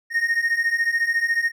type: beating tone pair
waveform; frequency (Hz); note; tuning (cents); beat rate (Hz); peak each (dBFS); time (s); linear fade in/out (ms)
triangle; 1844 / 1858; A#6 / A#6; -19 / -6; 14; -22 / -19; 0.1-1.52; 50
effects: none